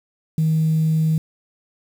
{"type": "tone", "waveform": "sine", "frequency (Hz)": 158.3, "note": "D#3", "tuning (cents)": 30, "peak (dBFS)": -14, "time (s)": [0.38, 1.18], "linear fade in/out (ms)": 2, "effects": ["tanh soft clip ceiling -11 dBFS", "7-bit"]}